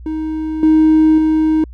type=tone with level steps; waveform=triangle; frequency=313.5 Hz; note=D#4; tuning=13 cents sharp; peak=-16 / -4 / -8 dBFS; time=0.06-1.64 s; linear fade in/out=2 ms; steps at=0.63 / 1.18 s; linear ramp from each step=2 ms; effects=tanh soft clip ceiling -2 dBFS + added 60 Hz sine -31 dBFS peak until 1.73 s